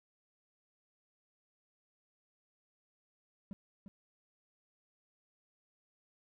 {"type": "tone with echo", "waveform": "triangle", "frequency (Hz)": 196, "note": "G3", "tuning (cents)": 0, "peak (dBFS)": -38, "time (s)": [3.51, 3.53], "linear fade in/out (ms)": 0, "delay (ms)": 350, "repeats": 1, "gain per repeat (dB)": -7, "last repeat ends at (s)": 3.88, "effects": []}